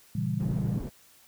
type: chord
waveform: sine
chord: A# diminished seventh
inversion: none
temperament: equal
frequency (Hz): 116.54 / 138.59 / 164.81 / 196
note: A#2 / C#3 / E3 / G3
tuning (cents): 0 / 0 / 0 / 0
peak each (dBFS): -32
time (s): 0.15-0.79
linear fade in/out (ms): 5
type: low-pass noise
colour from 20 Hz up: white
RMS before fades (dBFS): -37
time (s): 0.39-0.9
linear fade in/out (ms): 20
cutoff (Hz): 250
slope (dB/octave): 12
effects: white hiss -58 dBFS RMS until 1.27 s